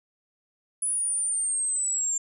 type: linear sweep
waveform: sine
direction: down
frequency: 9956 to 7280 Hz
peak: -24 dBFS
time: 0.82-2.18 s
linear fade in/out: 5 ms
effects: none